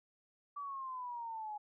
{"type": "exponential sweep", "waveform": "sine", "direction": "down", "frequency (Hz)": [1160, 830.6], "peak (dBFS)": -40, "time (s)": [0.56, 1.58], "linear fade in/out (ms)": 10, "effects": []}